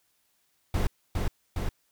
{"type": "noise with echo", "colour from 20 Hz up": "brown", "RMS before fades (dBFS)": -25, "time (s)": [0.74, 0.87], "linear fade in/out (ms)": 2, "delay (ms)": 410, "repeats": 2, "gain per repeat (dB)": -2, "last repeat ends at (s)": 1.69, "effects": ["white hiss -71 dBFS RMS until 1.91 s"]}